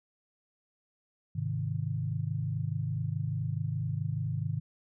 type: chord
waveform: sine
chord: Ab major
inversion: none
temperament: equal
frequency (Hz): 103.83 / 130.81 / 155.56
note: Ab2 / C3 / Eb3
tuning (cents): 0 / 0 / 0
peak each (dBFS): -34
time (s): 1.35-4.6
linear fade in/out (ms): 10
effects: none